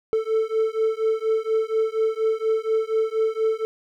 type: beating tone pair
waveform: triangle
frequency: 440 / 444.2 Hz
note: A4 / A4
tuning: 0 / +16 cents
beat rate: 4.2 Hz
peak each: -21 dBFS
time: 0.13-3.65 s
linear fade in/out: 0 ms
effects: none